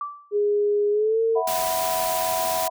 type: tone with exponential decay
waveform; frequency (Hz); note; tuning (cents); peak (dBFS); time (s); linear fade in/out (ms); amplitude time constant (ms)
sine; 1164; D6; -16; -24; 0.01-0.38; 2; 80
type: tone with pitch glide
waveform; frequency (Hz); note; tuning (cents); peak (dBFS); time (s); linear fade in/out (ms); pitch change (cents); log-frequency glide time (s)
sine; 412.7 to 452.7; G#4 to A4; -11 to +49; -18; 0.31-1.43; 50; +160; 0.91-1.2
type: chord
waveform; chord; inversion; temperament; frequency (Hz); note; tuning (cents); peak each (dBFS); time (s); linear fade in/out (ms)
sine; E suspended second; none; equal with one note detuned; 652.8 / 740 / 987.8; E5 / F#5 / B5; -17 / 0 / 0; -26 / -27 / -28; 1.35-2.7; 20
type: noise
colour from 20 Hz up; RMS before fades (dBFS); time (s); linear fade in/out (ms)
white; -29; 1.47-2.68; 5
effects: none